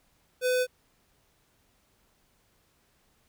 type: tone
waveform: square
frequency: 503 Hz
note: B4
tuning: 32 cents sharp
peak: -24 dBFS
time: 0.41-0.67 s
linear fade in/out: 50 ms
effects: pink hiss -68 dBFS RMS until 3.28 s